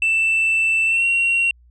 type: tone with pitch glide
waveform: sine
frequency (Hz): 2661 to 2741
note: E7 to F7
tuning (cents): +16 to -33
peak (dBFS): -13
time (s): 0.02-1.51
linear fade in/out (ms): 2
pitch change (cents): +51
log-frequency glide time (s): 0.86-1.05
effects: tanh soft clip ceiling -13 dBFS + added 60 Hz sine -48 dBFS peak until 1.7 s